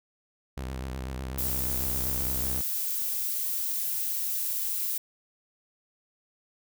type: tone with vibrato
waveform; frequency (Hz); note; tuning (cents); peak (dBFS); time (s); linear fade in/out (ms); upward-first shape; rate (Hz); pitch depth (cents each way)
sawtooth; 65; C2; -11; -29; 0.57-2.61; 5; sine; 8.1; 67
type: noise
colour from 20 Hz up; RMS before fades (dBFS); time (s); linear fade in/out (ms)
violet; -30; 1.38-4.98; 5
effects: none